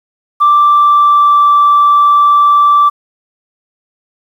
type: tone with pitch glide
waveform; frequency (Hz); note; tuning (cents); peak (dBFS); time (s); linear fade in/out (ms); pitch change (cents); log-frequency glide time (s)
sine; 1174.7 to 1165.9; D6 to D6; 0 to -13; -3; 0.4-2.9; 20; -13; 0.6-1.5
effects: tanh soft clip ceiling -1 dBFS + 7-bit